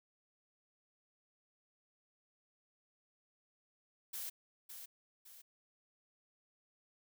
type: noise with echo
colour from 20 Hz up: blue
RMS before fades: -43 dBFS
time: 4.13-4.3 s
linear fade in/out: 10 ms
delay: 560 ms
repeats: 2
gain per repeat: -7 dB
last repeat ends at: 5.42 s
effects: none